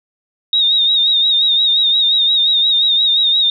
sine tone with vibrato, 3729 Hz, A#7, in tune, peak -10 dBFS, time 0.53-3.5 s, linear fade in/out 2 ms, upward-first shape sine, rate 5.7 Hz, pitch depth 59 cents each way, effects none

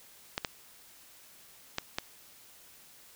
clicks, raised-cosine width 0.2 ms, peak -13 dBFS, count 4, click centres 0.379 / 0.448 / 1.784 / 1.985 s, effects white hiss -56 dBFS RMS until 3.15 s

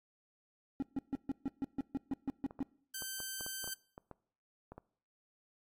triangle tone bursts, 272.8 Hz, C#4, 28 cents flat, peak -30 dBFS, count 12, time 0.8-2.628 s, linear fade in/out 0 ms, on 24 ms, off 140 ms
clicks, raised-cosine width 1 ms, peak -34 dBFS, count 12, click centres 2.509 / 2.592 / 3.022 / 3.203 / 3.409 / 3.464 / 3.642 / 3.676 / 3.979 / 4.113 / 4.72 / 4.78 s
5% pulse tone, 1551 Hz, G6, 19 cents flat, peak -29 dBFS, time 2.94-3.74 s, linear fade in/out 5 ms
effects noise-tail reverb RT60 0.6 s tail -22 dB re dry + AAC 48 kbps

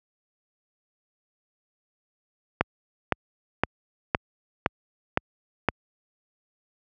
click train, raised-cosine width 0.5 ms, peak -4 dBFS, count 7, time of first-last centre 2.61-5.687 s, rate 1.95 Hz, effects high-pass 60 Hz 12 dB/octave

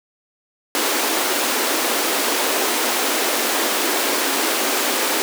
pink high-pass noise, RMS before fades -20 dBFS, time 0.75-5.22 s, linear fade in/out 0 ms, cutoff 260 Hz, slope 48 dB/octave, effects none

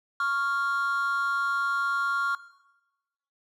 triangle tone pair together, 1108.7 / 1395.2 Hz, C#6 / F6, 0 / -2 cents, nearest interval major third, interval 398 cents, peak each -26 / -23 dBFS, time 0.2-2.35 s, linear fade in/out 2 ms, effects noise-tail reverb RT60 1.0 s tail -18 dB re dry + tanh soft clip ceiling -18 dBFS

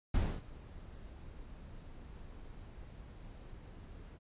brown noise with ADSR envelope, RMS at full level -30 dBFS, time 0.14-4.19 s, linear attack 5 ms, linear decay 270 ms, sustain -20 dB, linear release 39 ms, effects resampled to 8000 Hz

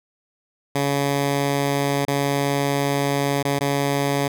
10% pulse tone with dropouts, 140.9 Hz, C#3, 29 cents sharp, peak -11 dBFS, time 0.75-4.28 s, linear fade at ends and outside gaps 5 ms, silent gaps 2.052-2.079 / 3.428-3.45 / 3.591-3.608 s, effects none

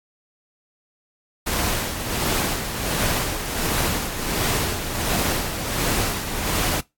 pink noise with tremolo, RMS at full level -22 dBFS, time 1.46-6.81 s, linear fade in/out 10 ms, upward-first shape sine, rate 1.4 Hz, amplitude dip 55%, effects noise-tail reverb RT60 0.2 s tail -22 dB re dry + AAC 64 kbps

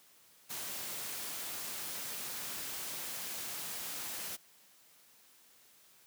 white noise, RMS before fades -41 dBFS, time 0.49-4.37 s, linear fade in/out 20 ms, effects white hiss -63 dBFS RMS until 6.06 s + high-pass 100 Hz 12 dB/octave

